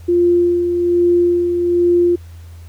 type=tone with tremolo; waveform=sine; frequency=349.2 Hz; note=F4; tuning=in tune; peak=-9 dBFS; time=0.08-2.16 s; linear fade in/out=10 ms; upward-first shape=sine; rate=1.2 Hz; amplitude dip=45%; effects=added 84 Hz sine -33 dBFS peak until 2.68 s + pink hiss -50 dBFS RMS until 2.68 s